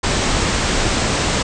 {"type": "low-pass noise", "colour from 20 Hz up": "pink", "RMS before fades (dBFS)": -18, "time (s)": [0.03, 1.43], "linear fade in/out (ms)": 10, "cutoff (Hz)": 8500, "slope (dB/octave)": 96, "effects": []}